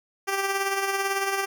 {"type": "tone with tremolo", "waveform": "10% pulse", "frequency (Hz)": 392, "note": "G4", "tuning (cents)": 0, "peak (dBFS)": -14, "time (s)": [0.27, 1.46], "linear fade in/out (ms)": 20, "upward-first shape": "sine", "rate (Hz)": 18, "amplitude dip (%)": 45, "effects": []}